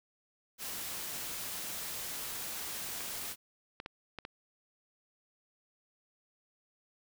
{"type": "noise", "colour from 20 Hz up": "white", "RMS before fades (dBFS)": -40, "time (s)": [0.58, 3.36], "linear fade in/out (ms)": 50}
{"type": "clicks", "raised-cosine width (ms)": 0.3, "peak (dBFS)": -25, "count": 5, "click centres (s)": [3.007, 3.801, 3.861, 4.187, 4.251]}
{"effects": []}